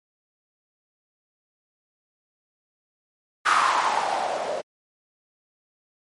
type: noise with low-pass filter sweep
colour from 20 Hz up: violet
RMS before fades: -23 dBFS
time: 3.45-4.62 s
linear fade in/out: 20 ms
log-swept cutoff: 1300 to 540 Hz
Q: 4.5
effects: MP3 48 kbps